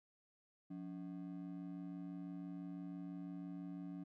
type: ring-modulated tone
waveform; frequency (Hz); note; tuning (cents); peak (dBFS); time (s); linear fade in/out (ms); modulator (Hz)
triangle; 230.8; A#3; -17; -40; 0.7-4.04; 10; 53
effects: none